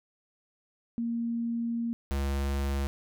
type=tone pair in turn; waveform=sine / square; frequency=233.1 / 69.3 Hz; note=A#3 / C#2; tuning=0 / 0 cents; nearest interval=octave + major sixth; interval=2100 cents; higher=first; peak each=-28 dBFS; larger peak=neither; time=0.98-1.93 / 2.11-2.87 s; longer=first; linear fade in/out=0 ms; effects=none